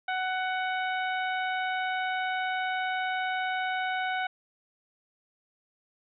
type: harmonic tone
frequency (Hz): 745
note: F#5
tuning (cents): +12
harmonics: 1 / 2 / 3 / 4 / 5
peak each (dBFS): -30 / -32 / -37 / -42 / -44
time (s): 0.08-4.27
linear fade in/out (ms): 5
effects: none